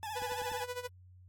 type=tone with vibrato; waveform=40% pulse; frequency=855 Hz; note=A5; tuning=50 cents flat; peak=-37 dBFS; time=0.03-0.64 s; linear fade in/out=0 ms; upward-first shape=triangle; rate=15 Hz; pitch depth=92 cents each way
type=tone with tremolo; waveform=sawtooth; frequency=493.9 Hz; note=B4; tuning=in tune; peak=-31 dBFS; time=0.15-0.88 s; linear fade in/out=20 ms; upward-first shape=sine; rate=13 Hz; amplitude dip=80%
type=click train; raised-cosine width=3 ms; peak=-39 dBFS; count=4; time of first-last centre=0.22-0.517 s; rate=10.1 Hz
effects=added 91 Hz sine -54 dBFS peak until 1.28 s + AAC 64 kbps